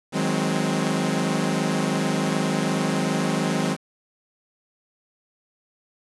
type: chord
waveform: sawtooth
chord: Ab dominant seventh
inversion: second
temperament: equal with one note detuned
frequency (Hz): 158.28 / 185 / 207.7 / 261.6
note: Eb3 / Gb3 / Ab3 / C4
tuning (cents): +30 / 0 / 0 / 0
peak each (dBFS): -23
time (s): 0.12-3.77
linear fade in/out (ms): 50
effects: resampled to 24000 Hz + 7-bit